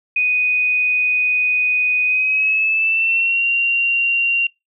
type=tone with pitch glide; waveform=sine; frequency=2489 to 2762 Hz; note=D#7 to F7; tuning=0 to -20 cents; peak=-14 dBFS; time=0.16-4.47 s; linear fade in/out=5 ms; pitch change=+180 cents; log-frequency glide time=2.05-3.45 s; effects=noise-tail reverb RT60 0.2 s tail -24 dB re dry